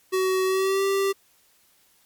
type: tone with pitch glide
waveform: square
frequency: 375.7 to 391.9 Hz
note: F#4 to G4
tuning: +26 to 0 cents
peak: -21 dBFS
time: 0.12-1.13 s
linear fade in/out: 20 ms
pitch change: +74 cents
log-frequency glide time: 0.45-0.84 s
effects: white hiss -61 dBFS RMS until 2.05 s + MP3 96 kbps